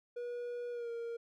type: tone with pitch glide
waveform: triangle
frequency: 483.1 to 466.4 Hz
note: B4 to A#4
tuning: -38 to +1 cents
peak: -36 dBFS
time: 0.16-1.17 s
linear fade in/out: 10 ms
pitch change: -61 cents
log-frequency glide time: 0.71-0.9 s
effects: none